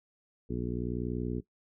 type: harmonic tone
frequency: 60.5 Hz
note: B1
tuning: 35 cents flat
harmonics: 1 / 2 / 3 / 4 / 5 / 6 / 7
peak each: -39 / -38 / -38 / -37 / -41 / -39 / -41 dBFS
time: 0.49-1.41 s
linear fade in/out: 20 ms
effects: noise-tail reverb RT60 0.1 s tail -18 dB re dry